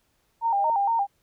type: tone with vibrato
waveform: sine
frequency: 857 Hz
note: A5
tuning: 46 cents flat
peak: -20 dBFS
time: 0.41-1.07 s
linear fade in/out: 50 ms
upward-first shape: square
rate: 4.3 Hz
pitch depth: 120 cents each way
type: tone with exponential growth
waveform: sine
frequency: 622 Hz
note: D#5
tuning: 1 cent flat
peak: -24 dBFS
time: 0.41-0.7 s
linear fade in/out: 1 ms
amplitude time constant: 62 ms
effects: pink hiss -69 dBFS RMS until 1.22 s